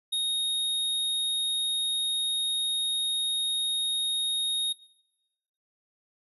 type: tone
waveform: square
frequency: 3729 Hz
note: A#7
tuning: in tune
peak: -26 dBFS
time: 0.12-4.73 s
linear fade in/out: 10 ms
effects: noise-tail reverb RT60 1.0 s tail -21 dB re dry + resampled to 32000 Hz